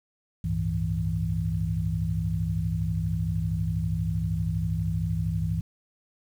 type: tone cluster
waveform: sine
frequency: 66.7 / 98.2 / 110.8 / 162.8 Hz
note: C2 / G2 / A2 / E3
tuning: +34 / +4 / +13 / -21 cents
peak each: -32 / -29 / -34 / -28 dBFS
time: 0.44-5.61 s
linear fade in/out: 5 ms
effects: 9-bit